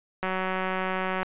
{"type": "click train", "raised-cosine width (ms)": 0.5, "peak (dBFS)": -14, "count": 188, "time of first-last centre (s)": [0.23, 1.23], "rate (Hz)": 187, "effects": ["resampled to 8000 Hz"]}